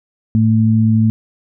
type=tone pair together; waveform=sine; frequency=110 / 221.6 Hz; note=A2 / A3; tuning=0 / +13 cents; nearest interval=octave; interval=1213 cents; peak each=-12 dBFS; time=0.35-1.1 s; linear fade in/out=0 ms; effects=none